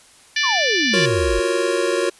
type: harmonic tone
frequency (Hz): 587.3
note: D5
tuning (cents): 0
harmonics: 3 / 4 / 5 / 6 / 7 / 8 / 9 / 10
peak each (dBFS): -21 / -23 / -25 / -27 / -28 / -29 / -30 / -31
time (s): 0.36-1.06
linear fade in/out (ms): 5
type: exponential sweep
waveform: sine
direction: down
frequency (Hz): 1170 to 42.7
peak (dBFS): -21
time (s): 0.43-1.4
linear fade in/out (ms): 10
type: chord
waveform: square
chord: Gb major seventh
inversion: third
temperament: equal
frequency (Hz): 349.2 / 370 / 466.2 / 554.4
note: F4 / Gb4 / Bb4 / Db5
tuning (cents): 0 / 0 / 0 / 0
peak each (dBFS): -24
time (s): 0.93-2.1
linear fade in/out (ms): 10
effects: white hiss -49 dBFS RMS until 2.19 s + resampled to 24000 Hz